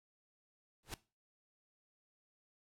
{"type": "noise with exponential growth", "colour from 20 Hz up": "pink", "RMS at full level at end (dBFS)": -38, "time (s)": [0.83, 0.94], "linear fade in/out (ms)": 2, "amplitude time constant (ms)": 22, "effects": ["noise-tail reverb RT60 0.3 s tail -19 dB re dry", "low-pass 12000 Hz 12 dB/octave"]}